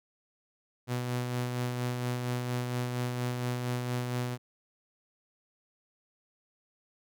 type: tone with tremolo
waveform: sawtooth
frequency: 123.47 Hz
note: B2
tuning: in tune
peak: -25 dBFS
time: 0.87-4.38 s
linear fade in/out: 50 ms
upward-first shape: sine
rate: 4.3 Hz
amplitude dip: 35%
effects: none